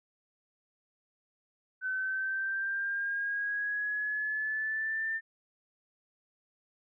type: exponential sweep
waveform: sine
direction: up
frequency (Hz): 1515 to 1797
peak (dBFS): -30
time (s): 1.81-5.21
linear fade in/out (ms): 50
effects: none